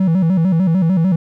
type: tone with vibrato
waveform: triangle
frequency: 176.1 Hz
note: F3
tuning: 15 cents sharp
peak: -9 dBFS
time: 0-1.16 s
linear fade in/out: 5 ms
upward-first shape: square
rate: 6.7 Hz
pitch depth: 130 cents each way
effects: none